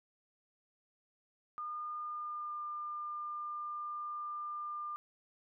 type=tone with pitch glide; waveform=sine; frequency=1214 to 1200.1 Hz; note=D#6 to D6; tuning=-43 to +37 cents; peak=-38 dBFS; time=1.58-4.96 s; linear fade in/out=0 ms; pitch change=-20 cents; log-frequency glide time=1.96-2.63 s; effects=none